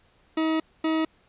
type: tone pair in turn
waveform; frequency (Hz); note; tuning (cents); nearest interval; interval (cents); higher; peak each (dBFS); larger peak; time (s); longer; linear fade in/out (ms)
40% pulse; 318.5 / 318.5; D#4 / D#4; +41 / +41; unison; 0; neither; -21; neither; 0.37-0.6 / 0.84-1.05; first; 5
effects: pink hiss -62 dBFS RMS until 1.28 s + resampled to 8000 Hz